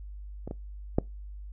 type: clicks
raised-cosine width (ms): 2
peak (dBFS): -23 / -22 / -9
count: 3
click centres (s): 0.476 / 0.511 / 0.985
effects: noise-tail reverb RT60 0.2 s tail -23 dB re dry + added 50 Hz sine -39 dBFS peak until 1.52 s